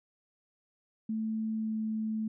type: tone with pitch glide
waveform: sine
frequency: 220 to 218.6 Hz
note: A3 to A3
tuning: 0 to -11 cents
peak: -30 dBFS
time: 1.09-2.28 s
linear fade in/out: 5 ms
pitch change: -11 cents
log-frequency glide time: 1.54-1.77 s
effects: none